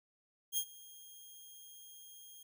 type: tone with ADSR envelope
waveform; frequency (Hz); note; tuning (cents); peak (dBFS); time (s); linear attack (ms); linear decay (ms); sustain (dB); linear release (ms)
5% pulse; 3237; G#7; -45; -22; 0.52-2.43; 56; 68; -22; 5
effects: none